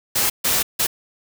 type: noise bursts at uneven times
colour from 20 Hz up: white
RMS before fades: -19 dBFS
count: 3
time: 0.15-0.3 / 0.44-0.63 / 0.79-0.87 s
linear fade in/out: 10 ms
effects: none

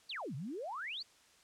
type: exponential two-way sweep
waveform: sine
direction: down then up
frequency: 4828 to 122.3 to 4828 Hz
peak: -39 dBFS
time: 0.09-1.03 s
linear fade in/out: 10 ms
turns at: 0.35 s
effects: white hiss -65 dBFS RMS until 1.43 s + low-pass 8000 Hz 12 dB/octave

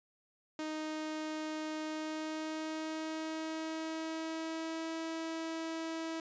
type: tone with pitch glide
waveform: sawtooth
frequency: 310.7 to 325 Hz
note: D#4 to E4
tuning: -2 to -24 cents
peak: -33 dBFS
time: 0.59-6.2 s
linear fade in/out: 2 ms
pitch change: +78 cents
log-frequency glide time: 1.84-4.94 s
effects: resampled to 16000 Hz

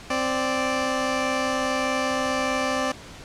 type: tone pair together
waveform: 15% pulse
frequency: 261.2 / 587.3 Hz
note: C4 / D5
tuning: -3 / 0 cents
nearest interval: octave + major second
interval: 1403 cents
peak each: -19 dBFS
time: 0.1-2.92 s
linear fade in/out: 5 ms
effects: pink hiss -42 dBFS RMS until 3.24 s + low-pass 7000 Hz 12 dB/octave

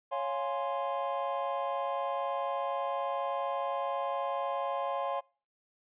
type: chord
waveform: triangle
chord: Db major seventh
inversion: none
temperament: equal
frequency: 554.4 / 698.5 / 830.6 / 1046.5 Hz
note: Db5 / F5 / Ab5 / C6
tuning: 0 / 0 / 0 / 0 cents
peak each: -33 / -35 / -36 / -34 dBFS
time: 0.11-5.21 s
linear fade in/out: 20 ms
effects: noise-tail reverb RT60 0.4 s tail -25 dB re dry + resampled to 8000 Hz

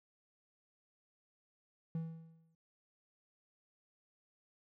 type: tone with exponential decay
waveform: triangle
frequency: 163.1 Hz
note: E3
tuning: 18 cents flat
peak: -32 dBFS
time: 1.95-2.55 s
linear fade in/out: 2 ms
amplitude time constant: 130 ms
effects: none

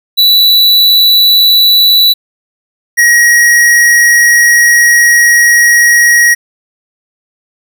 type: tone pair in turn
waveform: square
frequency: 3951 / 1895.6 Hz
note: B7 / A#6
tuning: 0 / +28 cents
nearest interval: octave + minor second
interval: 1272 cents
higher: first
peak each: -4 dBFS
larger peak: neither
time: 0.17-2.14 / 2.97-6.35 s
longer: second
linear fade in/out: 20 ms
effects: none

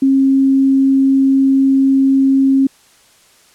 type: tone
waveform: sine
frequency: 269.6 Hz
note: C#4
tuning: 48 cents flat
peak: -8 dBFS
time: 0.02-2.67 s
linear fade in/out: 5 ms
effects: white hiss -49 dBFS RMS until 3.54 s + low-pass 10000 Hz 12 dB/octave

